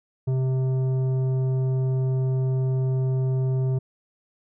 sine tone with tanh clipping, 130.6 Hz, C3, 3 cents flat, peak -22 dBFS, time 0.27-3.79 s, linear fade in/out 10 ms, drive 10 dB, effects none

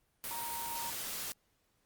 sine tone in noise, 932.3 Hz, A#5, in tune, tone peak -40 dBFS, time 0.31-0.9 s, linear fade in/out 0 ms, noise white, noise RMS -40 dBFS, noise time 0.24-1.32 s, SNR -3 dB, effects pink hiss -75 dBFS RMS until 1.85 s + Opus 32 kbps

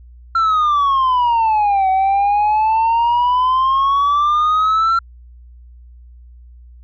sine exponential two-way sweep, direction down then up, 1362 to 754 to 1362 Hz, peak -9 dBFS, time 0.35-4.99 s, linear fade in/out 5 ms, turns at 1.89 s, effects tanh soft clip ceiling -11 dBFS + added 60 Hz sine -38 dBFS peak until 6.83 s

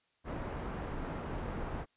pink low-pass noise, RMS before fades -39 dBFS, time 0.24-1.86 s, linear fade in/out 50 ms, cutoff 1300 Hz, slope 12 dB/octave, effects white hiss -75 dBFS RMS until 1.96 s + resampled to 8000 Hz

